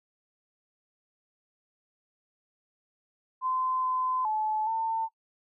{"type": "tone with pitch steps", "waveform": "sine", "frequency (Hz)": [1030, 1024, 863, 898], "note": ["C6", "C6", "A5", "A5"], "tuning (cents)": [-28, -38, -34, 35], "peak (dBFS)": -26, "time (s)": [3.41, 5.09], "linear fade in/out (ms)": 50, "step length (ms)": 420, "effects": ["noise-tail reverb RT60 0.1 s tail -22 dB re dry"]}